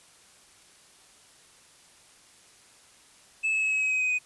triangle tone with pitch steps, 2610 / 2593 / 2577 / 2561 / 2545 / 2528 / 2512 / 2496 Hz, E7 / E7 / E7 / D#7 / D#7 / D#7 / D#7 / D#7, -18 / -29 / -40 / +49 / +39 / +27 / +16 / +5 cents, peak -22 dBFS, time 3.43-4.19 s, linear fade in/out 20 ms, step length 95 ms, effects white hiss -56 dBFS RMS until 4.25 s + resampled to 24000 Hz

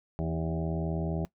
harmonic tone with a mistuned harmonic, 79.9 Hz, D#2, 47 cents sharp, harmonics 1 / 2 / 3 / 4 / 5 / 7 / 8 / 9 / 10, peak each -35 / -31 / -44 / -39 / -40 / -43 / -41 / -46 / -48 dBFS, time 0.19-1.25 s, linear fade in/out 0 ms, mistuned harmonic 2, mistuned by +44 cents, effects noise-tail reverb RT60 0.1 s tail -19 dB re dry

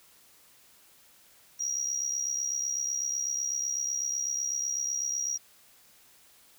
triangle tone with amplitude modulation, 5720 Hz, F8, 41 cents sharp, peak -23 dBFS, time 1.59-5.38 s, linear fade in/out 20 ms, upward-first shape sine, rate 68 Hz, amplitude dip 75%, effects tanh soft clip ceiling -23 dBFS + white hiss -59 dBFS RMS until 6.58 s

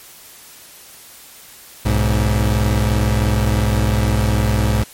30% pulse tone pair together, 62.8 / 105.89 Hz, B1 / G#2, +30 / +34 cents, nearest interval major sixth, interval 904 cents, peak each -14 dBFS, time 1.85-4.84 s, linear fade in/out 10 ms, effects white hiss -41 dBFS RMS until 4.93 s + MP3 64 kbps

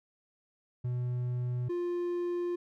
triangle tone pair in turn, 123.47 / 350.6 Hz, B2 / F4, 0 / +7 cents, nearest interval octave + tritone, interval 1807 cents, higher second, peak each -28 dBFS, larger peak neither, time 0.84-1.69 / 1.69-2.56 s, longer second, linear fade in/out 10 ms, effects none

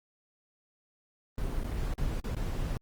brown noise with dropouts, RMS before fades -32 dBFS, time 1.38-2.77 s, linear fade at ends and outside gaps 1 ms, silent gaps 1.635-1.643 / 1.938-1.98 / 2.201-2.242 / 2.349-2.366 s, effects Opus 24 kbps

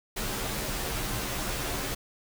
pink noise with comb filter, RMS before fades -32 dBFS, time 0.16-1.95 s, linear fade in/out 10 ms, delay 12 ms, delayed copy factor -0.8, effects none

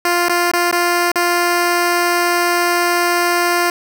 10% pulse tone with dropouts, 349.2 Hz, F4, in tune, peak -5 dBFS, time 0.05-3.7 s, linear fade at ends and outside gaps 2 ms, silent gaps 0.285-0.295 / 0.515-0.535 / 0.713-0.726 / 1.117-1.157 s, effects none

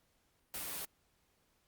white noise with comb filter, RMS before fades -41 dBFS, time 0.54-0.85 s, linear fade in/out 2 ms, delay 8.3 ms, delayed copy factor -0.65, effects pink hiss -75 dBFS RMS until 1.67 s + Opus 48 kbps

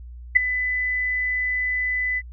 sine tone with ADSR envelope, 2001 Hz, B6, 22 cents sharp, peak -7 dBFS, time 0.35-2.22 s, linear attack 16 ms, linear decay 8 ms, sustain -14 dB, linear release 45 ms, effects added 60 Hz sine -36 dBFS peak until 2.32 s

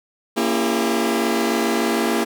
sawtooth chord, A# diminished seventh, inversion none, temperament just, 233.1 / 279.7 / 335.6 / 402.8 Hz, A#3 / C#4 / E4 / G4, 0 / +16 / +31 / +47 cents, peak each -18 / -23 / -19 / -20 dBFS, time 0.36-2.25 s, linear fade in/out 20 ms, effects none

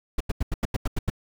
brown noise bursts, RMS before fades -23 dBFS, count 9, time 0.18-1.101 s, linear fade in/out 5 ms, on 25 ms, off 87 ms, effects none

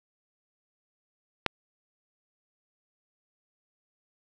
click, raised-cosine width 0.3 ms, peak -7 dBFS, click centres 1.463 s, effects none

